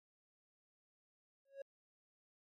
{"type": "tone with exponential growth", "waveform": "triangle", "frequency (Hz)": 550, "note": "C#5", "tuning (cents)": -14, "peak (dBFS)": -39, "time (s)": [1.45, 1.62], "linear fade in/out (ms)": 5, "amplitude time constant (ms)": 35, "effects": ["MP3 96 kbps"]}